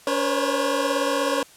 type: tone cluster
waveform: 25% pulse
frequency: 283.9 / 483.2 / 532 / 551 Hz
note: C#4 / B4 / C5 / C#5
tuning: +41 / -38 / +29 / -11 cents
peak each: -23 dBFS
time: 0.07-1.43 s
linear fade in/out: 2 ms
effects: white hiss -50 dBFS RMS until 1.56 s + low-pass 11000 Hz 12 dB/octave